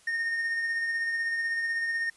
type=tone with tremolo; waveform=triangle; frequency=1838 Hz; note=A#6; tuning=25 cents flat; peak=-24 dBFS; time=0.07-2.1 s; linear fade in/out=5 ms; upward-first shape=sine; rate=16 Hz; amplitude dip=30%; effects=white hiss -59 dBFS RMS until 2.16 s + resampled to 24000 Hz